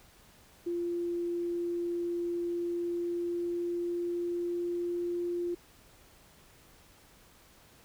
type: tone with pitch glide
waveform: sine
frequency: 345.8 to 348.8 Hz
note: F4 to F4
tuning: -17 to -2 cents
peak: -30 dBFS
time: 0.66-5.55 s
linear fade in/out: 10 ms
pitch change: +15 cents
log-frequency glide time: 2.72-5.19 s
effects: pink hiss -59 dBFS RMS until 7.84 s